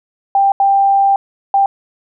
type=tone bursts at uneven times; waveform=sine; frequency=790 Hz; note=G5; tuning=13 cents sharp; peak=-8 dBFS; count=3; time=0.35-0.52 / 0.6-1.16 / 1.54-1.66 s; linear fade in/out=2 ms; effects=none